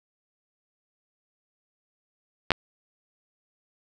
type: clicks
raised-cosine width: 0.3 ms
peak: -4 dBFS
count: 2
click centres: 2.506 / 2.518 s
effects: none